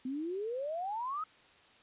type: exponential sweep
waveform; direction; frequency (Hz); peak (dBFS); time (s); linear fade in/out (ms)
sine; up; 249.5 to 1303; -34; 0.05-1.24; 5
effects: white hiss -61 dBFS RMS until 1.82 s + resampled to 8000 Hz